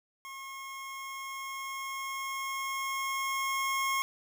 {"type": "tone with level ramp", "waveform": "25% pulse", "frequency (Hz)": 1082, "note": "C#6", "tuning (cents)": -42, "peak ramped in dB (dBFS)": [-38, -24], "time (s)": [0.25, 4.02], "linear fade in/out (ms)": 0, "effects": ["11-bit"]}